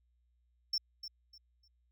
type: tone with echo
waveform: triangle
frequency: 5390 Hz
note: E8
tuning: 38 cents sharp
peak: -28 dBFS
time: 0.73-0.78 s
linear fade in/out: 5 ms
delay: 300 ms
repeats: 3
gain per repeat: -12 dB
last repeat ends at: 1.68 s
effects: tanh soft clip ceiling -25 dBFS + added 60 Hz sine -70 dBFS peak until 1.91 s